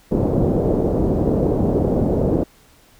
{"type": "low-pass noise", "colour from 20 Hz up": "white", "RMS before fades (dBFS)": -18, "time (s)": [0.11, 2.44], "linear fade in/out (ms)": 10, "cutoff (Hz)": 500, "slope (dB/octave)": 24, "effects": ["pink hiss -52 dBFS RMS until 2.99 s"]}